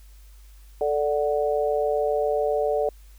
sine chord, D major, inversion second, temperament equal, 440 / 587.3 / 740 Hz, A4 / D5 / F#5, 0 / 0 / 0 cents, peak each -24 / -24 / -28 dBFS, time 0.81-2.89 s, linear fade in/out 2 ms, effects added 50 Hz sine -45 dBFS peak until 3.18 s + white hiss -59 dBFS RMS until 3.18 s

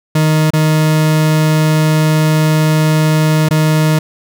40% pulse tone with dropouts, 155.56 Hz, D#3, in tune, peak -8 dBFS, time 0.15-3.99 s, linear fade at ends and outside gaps 5 ms, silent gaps 0.505-0.534 / 3.488-3.508 s, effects none

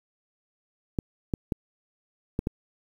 clicks, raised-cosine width 3 ms, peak -13 dBFS, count 5, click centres 0.988 / 1.338 / 1.522 / 2.391 / 2.471 s, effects 8-bit

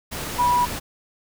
sine tone in noise, 977 Hz, B5, 19 cents flat, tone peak -16 dBFS, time 0.38-0.66 s, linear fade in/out 20 ms, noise pink, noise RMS -30 dBFS, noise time 0.11-0.8 s, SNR +11 dB, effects none

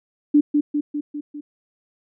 sine tone with echo, 293.7 Hz, D4, in tune, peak -10 dBFS, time 0.34-0.41 s, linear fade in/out 10 ms, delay 200 ms, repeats 5, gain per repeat -4 dB, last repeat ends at 1.41 s, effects none

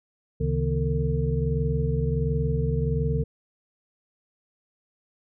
sine tone cluster, 69.8 / 135.5 / 156.9 / 242.4 / 451.9 Hz, C#2 / C#3 / D#3 / B3 / A4, +13 / -39 / +15 / -32 / +46 cents, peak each -27 / -27 / -27 / -36 / -30 dBFS, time 0.4-3.24 s, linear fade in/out 10 ms, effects none

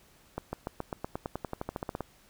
accelerating click train, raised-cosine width 1 ms, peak -19 dBFS, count 18, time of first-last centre 0.38-2.007 s, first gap 150 ms, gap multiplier 0.94, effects pink hiss -61 dBFS RMS until 2.29 s

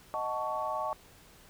sine chord, D# half-diminished seventh, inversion none, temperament equal with one note detuned, 622.3 / 740 / 880 / 1119.7 Hz, D#5 / F#5 / A5 / C#6, 0 / 0 / 0 / +17 cents, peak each -36 / -39 / -36 / -35 dBFS, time 0.14-0.93 s, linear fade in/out 0 ms, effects pink hiss -57 dBFS RMS until 1.49 s

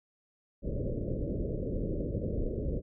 pink low-pass noise, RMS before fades -33 dBFS, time 0.62-2.82 s, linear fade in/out 50 ms, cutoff 590 Hz, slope 96 dB/octave, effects none

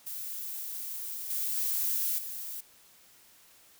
violet noise with level steps, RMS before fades -38 / -32 / -30 / -39 dBFS, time 0.06-2.61 s, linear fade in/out 10 ms, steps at 1.3 / 1.57 / 2.18 s, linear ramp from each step 5 ms, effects white hiss -59 dBFS RMS until 3.79 s

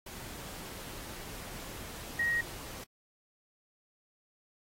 sine tone in noise, 1886 Hz, A#6, 20 cents sharp, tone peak -27 dBFS, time 2.19-2.41 s, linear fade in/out 5 ms, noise pink, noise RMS -45 dBFS, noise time 0.06-2.84 s, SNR +15 dB, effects AAC 48 kbps

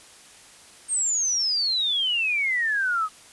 sine exponential sweep, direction down, 8680 to 1237 Hz, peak -21 dBFS, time 0.88-3.09 s, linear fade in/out 50 ms, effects white hiss -49 dBFS RMS until 3.32 s + resampled to 24000 Hz

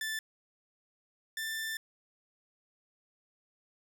sawtooth tone pair in turn, 1760 / 1775.3 Hz, A6 / A6, 0 / +15 cents, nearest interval unison, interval 15 cents, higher second, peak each -30 / -31 dBFS, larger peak first, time 0.01-0.19 / 1.37-1.77 s, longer second, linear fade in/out 2 ms, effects none

